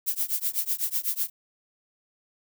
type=noise with tremolo; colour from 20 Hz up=violet; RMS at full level=-24 dBFS; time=0.06-1.3 s; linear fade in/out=20 ms; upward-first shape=triangle; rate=8 Hz; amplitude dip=100%; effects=none